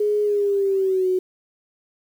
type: tone with pitch glide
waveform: sine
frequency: 417.5 to 369.8 Hz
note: G#4 to F#4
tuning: +9 to -1 cents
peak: -17 dBFS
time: 0-1.19 s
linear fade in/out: 5 ms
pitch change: -210 cents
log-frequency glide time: 0.23-1.08 s
effects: 8-bit